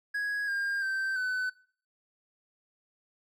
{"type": "tone with pitch steps", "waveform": "triangle", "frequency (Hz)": [1661.2, 1608.3, 1557.1, 1507.6], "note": ["G#6", "G6", "G6", "F#6"], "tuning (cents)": [0, 44, -12, 32], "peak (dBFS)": -27, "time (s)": [0.14, 1.5], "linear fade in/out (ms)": 10, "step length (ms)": 340, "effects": ["noise-tail reverb RT60 0.5 s tail -20 dB re dry"]}